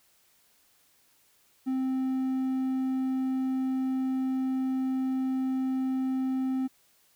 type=tone; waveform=triangle; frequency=261.6 Hz; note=C4; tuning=in tune; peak=-24 dBFS; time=1.66-6.68 s; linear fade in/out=20 ms; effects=white hiss -65 dBFS RMS until 7.15 s